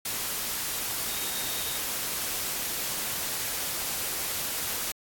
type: tone in noise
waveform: sine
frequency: 3729 Hz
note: A#7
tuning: in tune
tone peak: -40 dBFS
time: 1.08-1.78 s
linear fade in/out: 5 ms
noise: white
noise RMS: -31 dBFS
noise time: 0.05-4.92 s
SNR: -12 dB
effects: AAC 64 kbps